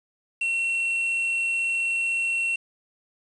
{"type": "tone", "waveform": "triangle", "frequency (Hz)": 2719, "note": "F7", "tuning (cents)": -47, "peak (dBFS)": -21, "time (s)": [0.41, 2.56], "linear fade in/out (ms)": 5, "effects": ["resampled to 22050 Hz", "8-bit"]}